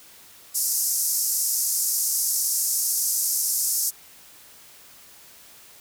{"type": "band-pass noise", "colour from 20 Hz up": "white", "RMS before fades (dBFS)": -24, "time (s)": [0.54, 3.91], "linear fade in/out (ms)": 20, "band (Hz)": [5200, 14000], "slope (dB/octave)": 48, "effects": ["white hiss -49 dBFS RMS until 5.8 s"]}